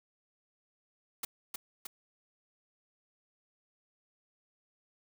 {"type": "noise with echo", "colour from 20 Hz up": "white", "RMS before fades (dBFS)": -36, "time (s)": [1.23, 1.25], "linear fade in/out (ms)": 5, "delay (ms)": 310, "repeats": 2, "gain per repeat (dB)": -3, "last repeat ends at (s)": 1.87, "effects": []}